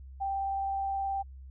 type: tone with vibrato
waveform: sine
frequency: 784 Hz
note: G5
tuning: in tune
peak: -29 dBFS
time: 0.2-1.23 s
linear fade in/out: 20 ms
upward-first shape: triangle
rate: 19 Hz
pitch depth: 11 cents each way
effects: added 66 Hz sine -44 dBFS peak until 1.5 s